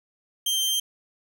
sawtooth tone, 3148 Hz, G7, 7 cents sharp, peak -19 dBFS, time 0.46-0.8 s, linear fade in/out 5 ms, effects none

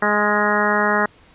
harmonic tone with a mistuned harmonic, 208.6 Hz, G#3, 8 cents sharp, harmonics 1 / 2 / 3 / 4 / 5 / 6 / 7 / 8 / 9, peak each -24 / -24 / -24 / -24 / -24 / -24 / -24 / -24 / -24 dBFS, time 0.02-1.06 s, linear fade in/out 5 ms, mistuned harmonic 7, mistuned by -25 cents, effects pink hiss -51 dBFS RMS until 1.34 s + resampled to 8000 Hz

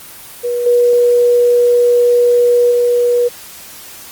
sine tone with level steps, 483.8 Hz, B4, 36 cents flat, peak -14 / -7 / -9 dBFS, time 0.43-3.29 s, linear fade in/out 20 ms, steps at 0.66 / 2.71 s, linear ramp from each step 5 ms, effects white hiss -34 dBFS RMS until 4.11 s + Opus 24 kbps

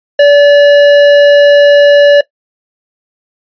sine tone with hard clipping, 576 Hz, D5, 34 cents flat, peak -3 dBFS, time 0.19-2.21 s, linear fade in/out 5 ms, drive 12 dB, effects noise-tail reverb RT60 0.1 s tail -19 dB re dry + resampled to 11025 Hz

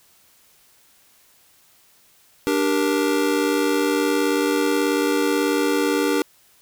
square chord, G minor, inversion second, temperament just, 294 / 392 / 470.4 Hz, D4 / G4 / Bb4, +2 / 0 / +16 cents, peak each -22 / -24 / -24 dBFS, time 2.47-6.22 s, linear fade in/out 0 ms, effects white hiss -56 dBFS RMS until 6.61 s

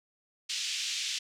pink band-pass noise, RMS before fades -34 dBFS, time 0.49-1.19 s, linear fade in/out 10 ms, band 2700 to 6600 Hz, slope 24 dB/octave, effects none

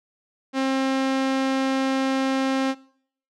sawtooth tone with low-pass filter, 266.5 Hz, C4, 32 cents sharp, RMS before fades -23 dBFS, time 0.53-2.75 s, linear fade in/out 50 ms, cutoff 5400 Hz, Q 0.67, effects noise-tail reverb RT60 0.6 s tail -21 dB re dry

